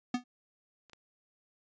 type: tone with exponential decay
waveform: square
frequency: 246.9 Hz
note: B3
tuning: in tune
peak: -26 dBFS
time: 0.14-0.24 s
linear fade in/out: 5 ms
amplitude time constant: 21 ms
type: clicks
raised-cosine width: 0.2 ms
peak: -40 / -34 dBFS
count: 2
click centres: 0.897 / 0.933 s
effects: resampled to 16000 Hz